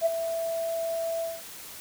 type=tone with ADSR envelope; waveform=sine; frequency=662 Hz; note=E5; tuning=7 cents sharp; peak=-17 dBFS; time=0.01-1.42 s; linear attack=48 ms; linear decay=22 ms; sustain=-10 dB; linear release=200 ms; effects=tanh soft clip ceiling -13 dBFS + white hiss -43 dBFS RMS until 1.8 s